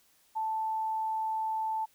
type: tone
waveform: sine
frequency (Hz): 880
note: A5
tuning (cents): 0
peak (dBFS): -29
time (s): 0.35-1.86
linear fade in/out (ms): 20
effects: white hiss -66 dBFS RMS until 1.94 s